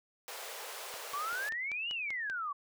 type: high-pass noise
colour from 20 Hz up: pink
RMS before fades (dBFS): -44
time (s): 0.28-1.49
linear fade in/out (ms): 0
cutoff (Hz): 430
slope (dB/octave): 48
type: click train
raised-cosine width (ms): 0.2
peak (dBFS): -27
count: 8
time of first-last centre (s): 0.94-2.299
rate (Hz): 5.15
type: exponential two-way sweep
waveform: sine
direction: up then down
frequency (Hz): 1108.7 to 2960 to 1108.7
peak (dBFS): -34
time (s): 1.13-2.53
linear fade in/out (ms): 10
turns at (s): 1.91
effects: none